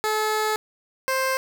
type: tone pair in turn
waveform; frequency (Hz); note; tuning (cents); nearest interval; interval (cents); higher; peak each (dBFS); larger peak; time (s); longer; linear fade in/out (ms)
15% pulse; 430.7 / 525.9; A4 / C5; -37 / +9; minor third; 346; second; -15; neither; 0.04-0.56 / 1.08-1.37; first; 0
effects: none